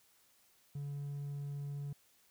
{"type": "tone", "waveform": "triangle", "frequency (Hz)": 142.6, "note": "C#3", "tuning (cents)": 49, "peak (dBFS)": -36, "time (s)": [0.75, 1.93], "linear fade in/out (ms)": 5, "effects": ["tanh soft clip ceiling -32 dBFS", "white hiss -69 dBFS RMS until 2.3 s"]}